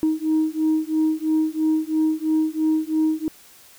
sine beating tone pair, 312.5 / 315.5 Hz, D#4 / D#4, +8 / +24 cents, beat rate 3 Hz, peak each -20 dBFS, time 0.03-3.28 s, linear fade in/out 0 ms, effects tanh soft clip ceiling -13 dBFS + white hiss -49 dBFS RMS until 3.78 s

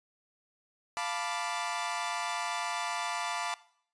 sawtooth chord, B half-diminished seventh, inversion second, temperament equal, 698.5 / 880 / 987.8 / 1174.7 Hz, F5 / A5 / B5 / D6, 0 / 0 / 0 / 0 cents, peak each -34 / -34 / -34 / -34 dBFS, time 0.97-3.54 s, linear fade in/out 0 ms, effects noise-tail reverb RT60 0.6 s tail -19 dB re dry + resampled to 22050 Hz

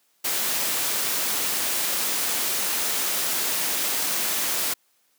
white noise, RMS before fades -25 dBFS, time 0.24-4.74 s, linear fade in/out 10 ms, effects white hiss -66 dBFS RMS until 5.18 s + high-pass 200 Hz 12 dB/octave

